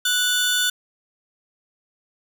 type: tone pair together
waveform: sawtooth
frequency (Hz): 1480 / 3529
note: F#6 / A7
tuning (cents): 0 / +4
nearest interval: octave + minor third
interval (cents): 1504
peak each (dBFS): -18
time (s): 0.05-0.7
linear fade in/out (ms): 5
effects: 9-bit